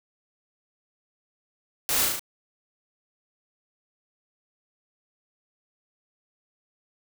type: noise with echo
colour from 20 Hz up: white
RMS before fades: -26 dBFS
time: 1.89-2.05 s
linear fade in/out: 0 ms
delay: 36 ms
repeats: 4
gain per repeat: -2 dB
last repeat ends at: 2.194 s
effects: none